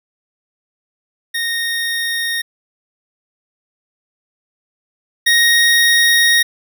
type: tone pair in turn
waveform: 25% pulse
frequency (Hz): 1855 / 1869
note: A#6 / A#6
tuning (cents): -9 / +4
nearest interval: unison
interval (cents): 13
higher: second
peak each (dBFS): -14 / -6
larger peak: second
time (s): 1.34-2.42 / 5.26-6.43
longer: second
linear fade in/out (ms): 10
effects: none